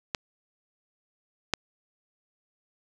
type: clicks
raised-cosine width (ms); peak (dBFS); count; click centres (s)
0.2; -10 / -6; 2; 0.148 / 1.537
effects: none